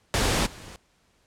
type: noise with level steps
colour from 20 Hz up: pink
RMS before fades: -23 / -43 dBFS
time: 0.14-0.76 s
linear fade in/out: 0 ms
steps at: 0.45 s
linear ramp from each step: 20 ms
effects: pink hiss -65 dBFS RMS until 1.26 s + low-pass 9000 Hz 12 dB/octave